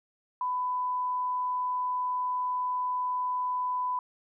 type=tone; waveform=sine; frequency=999 Hz; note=B5; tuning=20 cents sharp; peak=-27 dBFS; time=0.41-3.99 s; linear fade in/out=2 ms; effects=none